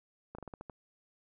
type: slowing click train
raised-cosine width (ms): 1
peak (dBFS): -30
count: 7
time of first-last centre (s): 0.35-0.698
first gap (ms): 35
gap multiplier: 1.2
effects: none